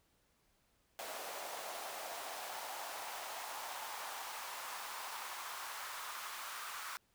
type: noise with high-pass filter sweep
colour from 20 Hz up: pink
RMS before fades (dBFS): -45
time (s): 0.99-6.97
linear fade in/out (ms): 0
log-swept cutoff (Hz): 630 to 1200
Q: 2.5
effects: pink hiss -75 dBFS RMS until 7.14 s